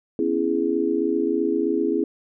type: chord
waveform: sine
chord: C# minor seventh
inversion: third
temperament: just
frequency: 249.5 / 277.2 / 332.6 / 415.8 Hz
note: B3 / C#4 / E4 / G#4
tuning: +18 / 0 / +16 / +2 cents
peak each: -28 / -26 / -23 / -24 dBFS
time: 0.19-2.04 s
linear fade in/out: 2 ms
effects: none